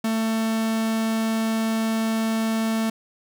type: tone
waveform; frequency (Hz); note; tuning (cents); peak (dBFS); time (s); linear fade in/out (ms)
45% pulse; 222.9; A3; +23; -21; 0.04-2.9; 5
effects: none